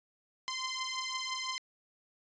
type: beating tone pair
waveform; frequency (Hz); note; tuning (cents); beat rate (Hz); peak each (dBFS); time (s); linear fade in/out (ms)
10% pulse; 1034 / 1039.9; C6 / C6; -21 / -11; 5.9; -29; 0.48-1.58; 0
effects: resampled to 16000 Hz